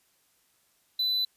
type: tone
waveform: triangle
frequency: 3999 Hz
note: B7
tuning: 21 cents sharp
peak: -23 dBFS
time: 0.99-1.25 s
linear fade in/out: 5 ms
effects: white hiss -68 dBFS RMS until 1.36 s + resampled to 32000 Hz

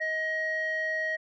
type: tone pair together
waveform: sine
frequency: 631 / 1890.9 Hz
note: D#5 / A#6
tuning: +24 / +24 cents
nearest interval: octave + perfect fifth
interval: 1900 cents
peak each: -32 / -27 dBFS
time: 0-1.17 s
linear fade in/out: 20 ms
effects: tanh soft clip ceiling -23 dBFS

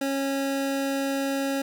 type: tone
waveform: 25% pulse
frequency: 274.1 Hz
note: C#4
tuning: 19 cents flat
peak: -21 dBFS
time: 0.01-1.62 s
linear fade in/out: 5 ms
effects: none

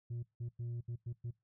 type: tone bursts at uneven times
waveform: sine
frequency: 118.8 Hz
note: A#2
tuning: 33 cents sharp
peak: -35 dBFS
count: 6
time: 0.1-0.23 / 0.4-0.49 / 0.59-0.81 / 0.88-0.96 / 1.06-1.13 / 1.24-1.31 s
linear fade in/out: 10 ms
effects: noise-tail reverb RT60 0.2 s tail -21 dB re dry + tanh soft clip ceiling -37 dBFS

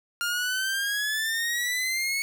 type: exponential sweep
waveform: sawtooth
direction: up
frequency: 1400 to 2217 Hz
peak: -22 dBFS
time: 0.21-2.22 s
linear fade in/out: 0 ms
effects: none

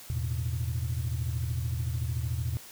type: chord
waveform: sine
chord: E suspended fourth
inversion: none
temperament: equal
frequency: 82.41 / 110 / 123.47 Hz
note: E2 / A2 / B2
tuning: 0 / 0 / 0 cents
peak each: -31 / -33 / -31 dBFS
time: 0.1-2.57 s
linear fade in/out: 0 ms
effects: tanh soft clip ceiling -22 dBFS + white hiss -48 dBFS RMS until 2.71 s

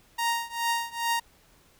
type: tone with tremolo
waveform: sawtooth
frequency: 932.3 Hz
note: A#5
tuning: in tune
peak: -19 dBFS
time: 0.18-1.2 s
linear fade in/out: 10 ms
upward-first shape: triangle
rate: 2.4 Hz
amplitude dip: 95%
effects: pink hiss -60 dBFS RMS until 1.79 s

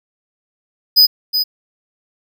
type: tone with echo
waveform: square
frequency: 4989 Hz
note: D#8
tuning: 4 cents sharp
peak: -6 dBFS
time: 0.96-1.07 s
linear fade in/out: 20 ms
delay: 370 ms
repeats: 1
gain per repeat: -8 dB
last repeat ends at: 1.44 s
effects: none

